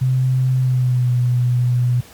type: tone with pitch glide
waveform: sine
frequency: 129.2 to 123.22 Hz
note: C3 to B2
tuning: -21 to -4 cents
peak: -13 dBFS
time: 0.01-2.01 s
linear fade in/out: 10 ms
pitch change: -83 cents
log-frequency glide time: 0.57-1.13 s
effects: pink hiss -43 dBFS RMS until 2.13 s + MP3 96 kbps